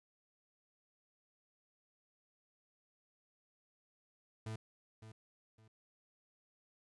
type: tone with echo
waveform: 40% pulse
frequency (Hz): 110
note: A2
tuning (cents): 0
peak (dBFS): -40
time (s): 4.46-4.56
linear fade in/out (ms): 5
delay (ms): 560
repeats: 2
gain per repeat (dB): -11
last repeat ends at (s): 5.68
effects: resampled to 24000 Hz + 13-bit